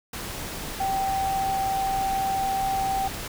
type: tone in noise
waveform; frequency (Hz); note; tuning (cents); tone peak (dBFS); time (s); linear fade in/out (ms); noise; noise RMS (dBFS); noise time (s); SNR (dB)
sine; 776; G5; -18; -23; 0.8-3.08; 5; pink; -34; 0.13-3.28; +8
effects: none